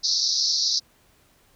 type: band-pass noise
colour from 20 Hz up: white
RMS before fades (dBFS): -23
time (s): 0.03-0.8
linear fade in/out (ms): 20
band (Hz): 4000 to 5800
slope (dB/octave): 96
effects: pink hiss -60 dBFS RMS until 1.55 s